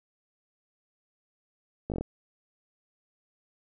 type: slowing click train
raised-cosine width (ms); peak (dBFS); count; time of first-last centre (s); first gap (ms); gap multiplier
2; -19; 6; 1.9-2.01; 18; 1.1
effects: none